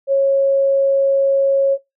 sine tone, 548 Hz, C#5, 20 cents flat, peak -11 dBFS, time 0.07-1.78 s, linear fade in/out 50 ms, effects noise-tail reverb RT60 0.2 s tail -22 dB re dry

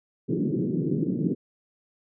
pink band-pass noise, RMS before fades -26 dBFS, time 0.28-1.35 s, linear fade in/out 20 ms, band 140 to 400 Hz, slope 48 dB/octave, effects none

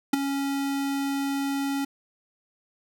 square tone with ADSR envelope, 277.2 Hz, C#4, in tune, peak -15 dBFS, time 0.13-1.85 s, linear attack 7 ms, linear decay 11 ms, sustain -11 dB, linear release 7 ms, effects none

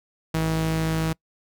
sawtooth tone pair together, 53.59 / 160.6 Hz, A1 / E3, -45 / -45 cents, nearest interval octave + perfect fifth, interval 1900 cents, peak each -27 / -19 dBFS, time 0.34-1.13 s, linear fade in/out 5 ms, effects noise-tail reverb RT60 0.1 s tail -25 dB re dry

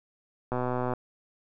click train, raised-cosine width 1 ms, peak -16 dBFS, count 53, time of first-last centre 0.52-0.936 s, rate 125 Hz, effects none

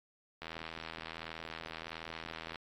click train, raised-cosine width 0.3 ms, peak -26 dBFS, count 175, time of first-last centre 0.42-2.558 s, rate 81.4 Hz, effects AAC 64 kbps

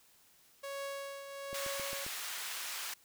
sawtooth tone with tremolo, 555 Hz, C#5, 2 cents sharp, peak -34 dBFS, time 0.63-2.05 s, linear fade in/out 10 ms, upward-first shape triangle, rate 1.2 Hz, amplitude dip 60%
click train, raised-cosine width 2 ms, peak -34 dBFS, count 5, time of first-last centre 1.53-2.065 s, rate 7.48 Hz
pink high-pass noise, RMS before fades -41 dBFS, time 1.54-2.94 s, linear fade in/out 5 ms, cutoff 1400 Hz, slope 12 dB/octave
effects white hiss -65 dBFS RMS until 3.04 s

